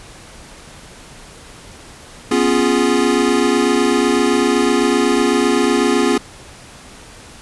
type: chord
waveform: square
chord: C# dominant seventh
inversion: third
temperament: equal with one note detuned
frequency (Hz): 246.9 / 274.8 / 349.2 / 415.3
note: B3 / C#4 / E#4 / G#4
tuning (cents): 0 / -15 / 0 / 0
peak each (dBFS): -19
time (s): 2.31-6.18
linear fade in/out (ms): 5
effects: pink hiss -39 dBFS RMS until 7.41 s + resampled to 24000 Hz